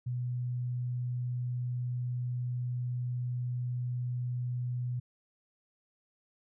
sine tone, 123.47 Hz, B2, in tune, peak -31 dBFS, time 0.06-5 s, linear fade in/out 10 ms, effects none

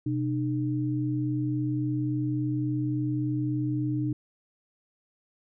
sine tone pair together, 126.47 / 302.9 Hz, B2 / D#4, +42 / -46 cents, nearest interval octave + minor third, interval 1512 cents, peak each -28 dBFS, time 0.06-4.13 s, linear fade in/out 5 ms, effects none

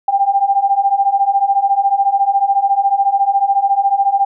sine beating tone pair, 784 / 798 Hz, G5 / G5, 0 / +31 cents, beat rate 14 Hz, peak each -15 / -13 dBFS, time 0.08-4.25 s, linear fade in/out 5 ms, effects none

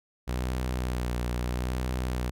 sawtooth tone with vibrato, 61.74 Hz, B1, in tune, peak -24 dBFS, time 0.27-2.31 s, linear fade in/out 20 ms, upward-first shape sine, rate 0.77 Hz, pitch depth 35 cents each way, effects none

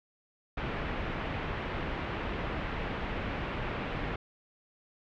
pink low-pass noise, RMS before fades -35 dBFS, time 0.57-4.16 s, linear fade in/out 5 ms, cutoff 2800 Hz, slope 24 dB/octave, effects none

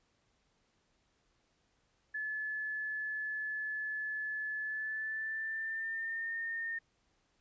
sine tone with pitch glide, 1724 to 1826.5 Hz, A6 to A#6, -36 to -36 cents, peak -35 dBFS, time 2.14-6.79 s, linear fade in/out 10 ms, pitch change +100 cents, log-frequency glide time 4.61-6.33 s, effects pink hiss -75 dBFS RMS until 7.4 s + resampled to 16000 Hz

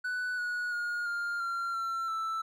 triangle tone with pitch steps, 1489 / 1460 / 1431.6 / 1403.8 / 1376.5 / 1349.7 / 1323.5 Hz, F#6 / F#6 / F6 / F6 / F6 / E6 / E6, +11 / -24 / +42 / +9 / -25 / +40 / +7 cents, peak -29 dBFS, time 0.04-2.42 s, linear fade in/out 10 ms, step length 340 ms, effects none

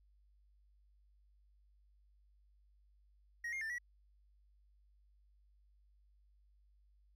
triangle tone with pitch steps, 1884 / 2126 / 1784 / 1935 Hz, A#6 / C7 / A6 / B6, +18 / +27 / +23 / -36 cents, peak -37 dBFS, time 3.44-3.784 s, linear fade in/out 5 ms, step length 86 ms, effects added 50 Hz sine -66 dBFS peak until 7.15 s

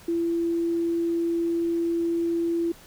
sine tone, 337.1 Hz, E4, 39 cents sharp, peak -22 dBFS, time 0.08-2.72 s, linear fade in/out 5 ms, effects pink hiss -50 dBFS RMS until 2.86 s

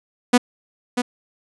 sawtooth tone with echo, 246 Hz, B3, 7 cents flat, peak -6 dBFS, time 0.33-0.38 s, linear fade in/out 10 ms, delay 640 ms, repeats 1, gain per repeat -8 dB, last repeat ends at 1.02 s, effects resampled to 24000 Hz

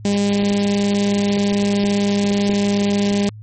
sawtooth tone with notch filter, 202 Hz, G#3, 48 cents flat, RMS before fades -17 dBFS, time 0.05-3.29 s, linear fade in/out 0 ms, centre 1300 Hz, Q 0.57, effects added 107 Hz sine -33 dBFS peak until 3.42 s + MP3 32 kbps

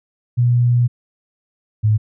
sine tone pair in turn, 121.4 / 107.58 Hz, B2 / A2, -29 / -39 cents, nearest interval major second, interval 210 cents, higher first, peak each -11 dBFS, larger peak neither, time 0.37-0.88 / 1.83-1.98 s, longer first, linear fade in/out 20 ms, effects none

